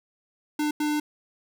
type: tone bursts at uneven times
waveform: square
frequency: 299.6 Hz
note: D4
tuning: 35 cents sharp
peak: -24 dBFS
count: 2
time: 0.59-0.71 / 0.8-1 s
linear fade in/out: 5 ms
effects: none